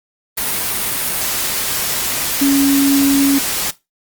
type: tone in noise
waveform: sine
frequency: 277.7 Hz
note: C#4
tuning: 3 cents sharp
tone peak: -10 dBFS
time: 2.41-3.39 s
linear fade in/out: 10 ms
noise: white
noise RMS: -19 dBFS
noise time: 0.37-3.71 s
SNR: +6 dB
effects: noise-tail reverb RT60 0.2 s tail -17 dB re dry + Opus 32 kbps